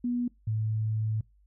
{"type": "tone pair in turn", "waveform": "sine", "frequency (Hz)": [243.2, 109.21], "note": ["B3", "A2"], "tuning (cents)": [-26, -12], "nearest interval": "octave + major second", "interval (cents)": 1386, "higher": "first", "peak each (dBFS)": -26, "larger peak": "neither", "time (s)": [[0.04, 0.28], [0.47, 1.21]], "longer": "second", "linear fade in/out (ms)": 5, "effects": ["noise-tail reverb RT60 0.2 s tail -23 dB re dry", "added 50 Hz sine -59 dBFS peak until 1.46 s"]}